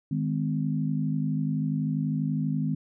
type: chord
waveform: sine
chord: Ab major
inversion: second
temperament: equal with one note detuned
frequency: 155.56 / 207.7 / 256.1 Hz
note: Eb3 / Ab3 / C4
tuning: 0 / 0 / -37 cents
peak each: -27 / -31 / -30 dBFS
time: 0.11-2.75 s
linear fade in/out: 5 ms
effects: none